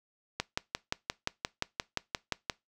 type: click train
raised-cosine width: 0.2 ms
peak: -12 dBFS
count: 13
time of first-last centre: 0.4-2.498 s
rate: 5.72 Hz
effects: noise-tail reverb RT60 0.2 s tail -22 dB re dry